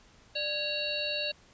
harmonic tone with a mistuned harmonic, 553 Hz, C#5, 4 cents flat, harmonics 1 / 3 / 5 / 7 / 8, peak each -36 / -44 / -34 / -36 / -36 dBFS, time 0.35-1.32 s, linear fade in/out 10 ms, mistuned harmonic 1, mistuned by +120 cents, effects pink hiss -59 dBFS RMS until 1.53 s + resampled to 16000 Hz

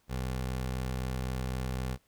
20% pulse tone, 63.9 Hz, C2, 40 cents flat, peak -27 dBFS, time 0.08-1.98 s, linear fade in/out 50 ms, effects pink hiss -70 dBFS RMS until 2.07 s

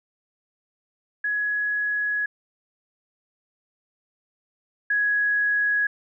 sine tone pair in turn, 1679 / 1669.5 Hz, G#6 / G#6, +18 / +9 cents, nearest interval unison, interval 9 cents, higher first, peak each -22 / -19 dBFS, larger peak second, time 1.24-2.26 / 4.9-5.87 s, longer first, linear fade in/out 5 ms, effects none

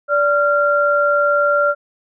sine tone pair together, 581 / 1381.9 Hz, D5 / F6, -19 / -19 cents, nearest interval octave + minor third, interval 1500 cents, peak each -15 dBFS, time 0.08-1.75 s, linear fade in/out 50 ms, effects none

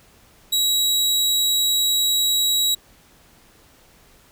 sawtooth tone, 3870 Hz, B7, 36 cents flat, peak -14 dBFS, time 0.52-2.75 s, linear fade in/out 10 ms, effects pink hiss -53 dBFS RMS until 4.31 s

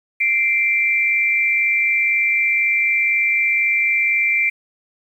sine tone pair together, 2093 / 2349 Hz, C7 / D7, 0 / 0 cents, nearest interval major second, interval 200 cents, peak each -19 / -16 dBFS, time 0.2-4.5 s, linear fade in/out 10 ms, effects 8-bit

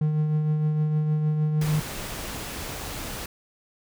triangle tone with tremolo, 153 Hz, D#3, 29 cents flat, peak -17 dBFS, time 0.01-1.8 s, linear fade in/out 5 ms, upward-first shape triangle, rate 6.5 Hz, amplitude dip 40%
pink noise, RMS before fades -34 dBFS, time 1.61-3.26 s, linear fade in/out 5 ms
effects none

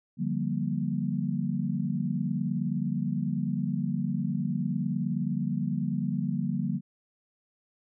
sine chord, G minor seventh, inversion second, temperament just, 147 / 176.4 / 196 / 235.2 Hz, D3 / F3 / G3 / Bb3, +2 / +18 / 0 / +16 cents, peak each -32 dBFS, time 0.17-6.81 s, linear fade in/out 50 ms, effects none

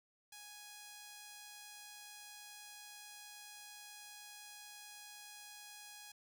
5% pulse tone, 830.6 Hz, G#5, in tune, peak -40 dBFS, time 0.32-6.12 s, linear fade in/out 5 ms, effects 11-bit

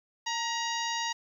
harmonic tone with a mistuned harmonic, 949 Hz, A#5, 31 cents sharp, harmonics 1 / 2 / 3 / 4 / 5 / 6 / 7, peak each -33 / -36 / -38 / -39 / -40 / -41 / -41 dBFS, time 0.26-1.13 s, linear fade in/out 10 ms, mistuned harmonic 1, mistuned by -52 cents, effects 10-bit

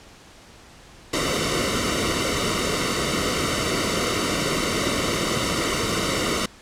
pink noise with comb filter, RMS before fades -23 dBFS, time 1.13-6.46 s, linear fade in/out 5 ms, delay 1.2 ms, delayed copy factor -0.8, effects pink hiss -47 dBFS RMS until 6.61 s + low-pass 8000 Hz 12 dB/octave

